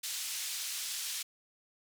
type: band-pass noise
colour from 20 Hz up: pink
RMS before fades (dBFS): -38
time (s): 0.03-1.23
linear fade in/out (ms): 10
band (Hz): 3700 to 12000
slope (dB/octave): 12
effects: none